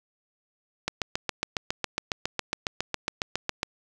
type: click train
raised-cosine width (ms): 0.2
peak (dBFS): -9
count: 21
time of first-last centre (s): 0.88-3.631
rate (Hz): 7.27
effects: none